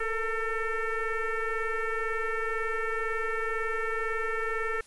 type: tone with frequency modulation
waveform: sine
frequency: 893 Hz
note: A5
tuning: 25 cents sharp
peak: -27 dBFS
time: 0-4.81 s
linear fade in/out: 5 ms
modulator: 452 Hz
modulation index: 2.6
effects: white hiss -56 dBFS RMS until 4.86 s + resampled to 24000 Hz